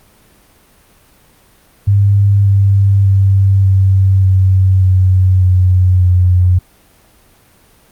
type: tone with pitch steps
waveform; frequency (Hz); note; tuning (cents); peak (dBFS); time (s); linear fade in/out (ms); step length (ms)
sine; 100.4 / 98.9 / 97.43 / 95.98 / 94.55 / 93.14 / 91.75 / 90.38; G2 / G2 / G2 / G2 / F#2 / F#2 / F#2 / F#2; +42 / +16 / -10 / -36 / +38 / +12 / -14 / -40; -6; 1.87-6.59; 10; 590
effects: pink hiss -48 dBFS RMS until 7.91 s + Opus 32 kbps